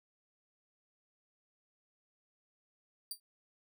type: tone with exponential decay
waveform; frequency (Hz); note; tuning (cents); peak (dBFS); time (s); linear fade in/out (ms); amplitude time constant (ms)
15% pulse; 4688; D8; -4; -28; 3.11-3.2; 2; 18
effects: none